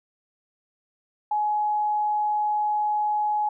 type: tone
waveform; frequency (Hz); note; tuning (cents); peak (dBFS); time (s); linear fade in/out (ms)
sine; 842; G#5; +24; -21; 1.31-3.49; 5
effects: none